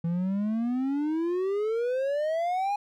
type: exponential sweep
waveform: triangle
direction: up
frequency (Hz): 164.81 to 830.6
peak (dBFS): -23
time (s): 0.04-2.76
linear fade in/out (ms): 5
effects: none